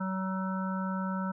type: harmonic tone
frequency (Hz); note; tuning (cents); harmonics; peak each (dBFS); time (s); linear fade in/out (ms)
189; F#3; +37; 1 / 3 / 5 / 7 / 8; -31 / -42 / -39 / -39 / -45; 0-1.32; 10
effects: none